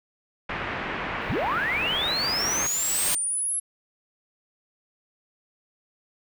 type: low-pass noise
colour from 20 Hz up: white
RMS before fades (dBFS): -31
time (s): 0.49-2.67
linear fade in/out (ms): 5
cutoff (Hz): 2300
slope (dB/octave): 24
type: noise with exponential growth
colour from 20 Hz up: white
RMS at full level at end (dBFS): -25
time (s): 1.21-3.15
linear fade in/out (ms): 5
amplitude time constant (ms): 420
type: linear sweep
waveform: sine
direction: up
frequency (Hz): 34.65 to 11070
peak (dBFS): -24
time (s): 1.29-3.6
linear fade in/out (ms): 10
effects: none